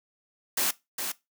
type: noise with echo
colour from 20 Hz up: white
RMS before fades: -26 dBFS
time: 0.57-0.71 s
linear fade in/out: 5 ms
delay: 410 ms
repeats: 1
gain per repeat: -6 dB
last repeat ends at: 1.12 s
effects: noise-tail reverb RT60 0.2 s tail -19 dB re dry + high-pass 200 Hz 12 dB/octave